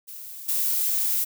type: noise with level steps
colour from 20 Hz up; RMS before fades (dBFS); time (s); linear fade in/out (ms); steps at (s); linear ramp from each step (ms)
violet; -39 / -24; 0.07-1.25; 20; 0.48; 10
effects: none